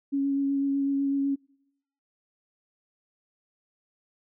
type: tone with vibrato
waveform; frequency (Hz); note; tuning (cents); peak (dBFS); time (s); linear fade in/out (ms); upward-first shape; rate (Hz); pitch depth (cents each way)
sine; 277.2; C#4; 0; -23; 0.12-1.36; 20; sine; 8; 13
effects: noise-tail reverb RT60 0.8 s tail -26 dB re dry